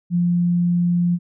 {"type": "tone", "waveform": "sine", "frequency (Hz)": 174.61, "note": "F3", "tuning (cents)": 0, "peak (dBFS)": -15, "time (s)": [0.1, 1.19], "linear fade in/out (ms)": 50, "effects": []}